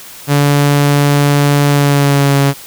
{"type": "tone with pitch glide", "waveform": "sawtooth", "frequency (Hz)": [143.7, 139.61], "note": ["D3", "C#3"], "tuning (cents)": [-37, 13], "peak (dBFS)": -4, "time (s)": [0.27, 2.54], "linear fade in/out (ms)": 50, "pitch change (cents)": -50, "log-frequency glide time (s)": [1.68, 2.39], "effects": ["white hiss -33 dBFS RMS until 2.66 s"]}